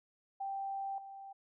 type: tone with level steps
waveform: sine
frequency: 784 Hz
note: G5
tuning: in tune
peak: -36 / -46 dBFS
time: 0.4-1.33 s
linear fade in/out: 10 ms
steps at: 0.98 s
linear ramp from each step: 2 ms
effects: none